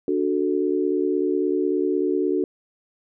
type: chord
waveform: sine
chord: D major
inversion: none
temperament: equal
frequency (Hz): 293.7 / 370 / 440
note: D4 / F#4 / A4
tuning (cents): 0 / 0 / 0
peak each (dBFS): -24 / -22 / -26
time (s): 0.08-2.44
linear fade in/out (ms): 2
effects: none